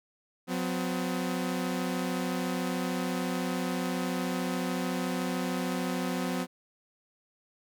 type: tone pair together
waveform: sawtooth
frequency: 180.8 / 254.3 Hz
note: F#3 / C4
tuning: -40 / -49 cents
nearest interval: tritone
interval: 591 cents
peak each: -28 dBFS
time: 0.47-6.47 s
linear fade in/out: 50 ms
effects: none